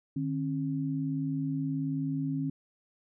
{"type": "tone pair together", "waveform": "sine", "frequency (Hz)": [151.81, 270.5], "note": ["D#3", "C#4"], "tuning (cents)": [-42, -42], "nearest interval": "minor seventh", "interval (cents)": 1000, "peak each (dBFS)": [-32, -31], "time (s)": [0.16, 2.5], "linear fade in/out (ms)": 5, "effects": []}